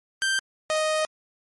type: tone pair in turn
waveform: sawtooth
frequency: 1568 / 622.3 Hz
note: G6 / D#5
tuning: 0 / 0 cents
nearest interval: octave + major third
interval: 1600 cents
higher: first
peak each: -18 / -18 dBFS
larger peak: neither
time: 0.22-0.39 / 0.7-1.05 s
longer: second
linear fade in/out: 0 ms
effects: MP3 48 kbps